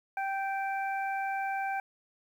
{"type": "harmonic tone", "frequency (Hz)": 781, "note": "G5", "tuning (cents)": -7, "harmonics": [1, 2, 3], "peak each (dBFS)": [-31, -37, -41], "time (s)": [0.17, 1.8], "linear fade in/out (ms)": 2, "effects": ["10-bit"]}